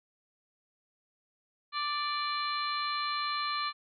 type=harmonic tone; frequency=587.3 Hz; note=D5; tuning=in tune; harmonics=2 / 3 / 4 / 5 / 6 / 7; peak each=-32 / -41 / -40 / -45 / -44 / -37 dBFS; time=1.72-3.73 s; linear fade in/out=50 ms; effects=none